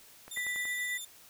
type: click train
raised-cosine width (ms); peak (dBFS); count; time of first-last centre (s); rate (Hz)
0.5; -32; 5; 0.28-0.654; 10.7
type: tone with vibrato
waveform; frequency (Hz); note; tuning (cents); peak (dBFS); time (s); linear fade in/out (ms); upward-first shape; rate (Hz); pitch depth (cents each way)
15% pulse; 3576; A7; +27; -33; 0.31-1.05; 5; square; 15; 10
type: tone with tremolo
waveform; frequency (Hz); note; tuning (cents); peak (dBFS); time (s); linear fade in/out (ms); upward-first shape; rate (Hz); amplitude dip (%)
sine; 1975.5; B6; 0; -31; 0.36-0.98; 10; triangle; 9.2; 30
effects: white hiss -56 dBFS RMS until 1.29 s